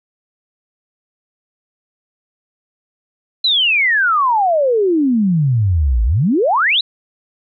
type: exponential two-way sweep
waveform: sine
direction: down then up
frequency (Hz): 4112 to 52.8 to 4112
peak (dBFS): -11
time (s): 3.44-6.81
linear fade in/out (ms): 5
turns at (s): 6.04
effects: none